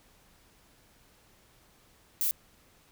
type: noise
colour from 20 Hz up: violet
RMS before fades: -28 dBFS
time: 2.21-2.31 s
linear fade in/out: 0 ms
effects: pink hiss -62 dBFS RMS until 2.91 s